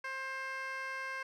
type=tone with band-pass filter; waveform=15% pulse; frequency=530 Hz; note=C5; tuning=22 cents sharp; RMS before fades=-40 dBFS; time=0.04-1.23 s; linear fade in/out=5 ms; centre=1800 Hz; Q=1.2; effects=none